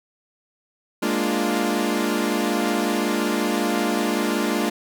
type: chord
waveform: sawtooth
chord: Bb dominant seventh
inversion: third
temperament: equal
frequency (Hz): 207.7 / 233.1 / 293.7 / 349.2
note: Ab3 / Bb3 / D4 / F4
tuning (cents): 0 / 0 / 0 / 0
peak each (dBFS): -22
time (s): 1.02-4.7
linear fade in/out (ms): 10
effects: none